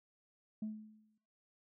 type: tone with exponential decay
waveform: sine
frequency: 215.5 Hz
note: A3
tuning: 36 cents flat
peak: -34 dBFS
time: 0.62-1.18 s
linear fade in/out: 5 ms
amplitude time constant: 120 ms
effects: noise-tail reverb RT60 0.7 s tail -22 dB re dry + tanh soft clip ceiling -34 dBFS